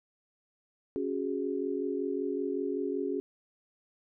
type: chord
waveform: sine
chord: C# suspended fourth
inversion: none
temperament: equal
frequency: 277.2 / 370 / 415.3 Hz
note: C#4 / F#4 / G#4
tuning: 0 / 0 / 0 cents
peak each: -34 dBFS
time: 0.96-3.2 s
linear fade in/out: 0 ms
effects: none